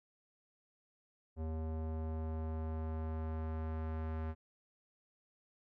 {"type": "tone with low-pass filter sweep", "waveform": "square", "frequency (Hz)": 79.5, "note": "D#2", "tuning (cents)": 38, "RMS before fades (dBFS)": -39, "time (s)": [1.36, 4.35], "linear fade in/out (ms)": 50, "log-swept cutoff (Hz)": [650, 1500], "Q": 1, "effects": []}